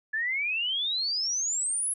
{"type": "exponential sweep", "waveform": "sine", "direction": "up", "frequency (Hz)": [1709, 10910], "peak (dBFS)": -26, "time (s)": [0.13, 1.94], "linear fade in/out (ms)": 10, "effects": []}